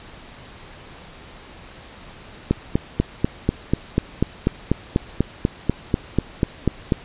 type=click train; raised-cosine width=3 ms; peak=-3 dBFS; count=19; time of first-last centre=2.51-6.922 s; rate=4.08 Hz; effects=pink hiss -42 dBFS RMS until 7.04 s + resampled to 8000 Hz